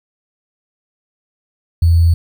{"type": "tone with sample-and-hold", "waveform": "sine", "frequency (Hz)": 83.9, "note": "E2", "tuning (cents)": 31, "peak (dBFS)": -7, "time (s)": [1.82, 2.14], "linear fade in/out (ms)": 5, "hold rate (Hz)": 4410, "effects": []}